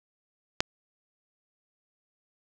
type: click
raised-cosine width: 0.2 ms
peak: -5 dBFS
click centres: 0.605 s
effects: none